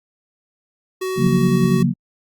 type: tone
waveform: square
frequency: 374.4 Hz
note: F#4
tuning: 20 cents sharp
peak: -22 dBFS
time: 1.01-1.83 s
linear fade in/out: 10 ms
type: chord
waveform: sine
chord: Gb major seventh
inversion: second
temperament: equal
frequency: 138.59 / 174.61 / 185 / 233.1 Hz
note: Db3 / F3 / Gb3 / Bb3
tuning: 0 / 0 / 0 / 0 cents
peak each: -19 dBFS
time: 1.16-1.94 s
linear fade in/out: 50 ms
effects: Opus 48 kbps